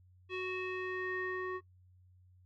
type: tone with low-pass filter sweep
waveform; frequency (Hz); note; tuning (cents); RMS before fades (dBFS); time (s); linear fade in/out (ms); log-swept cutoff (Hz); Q
square; 370; F#4; 0; -38; 0.29-1.61; 50; 2900 to 1500; 5.1
effects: noise-tail reverb RT60 0.1 s tail -21 dB re dry + added 91 Hz sine -60 dBFS peak until 2.45 s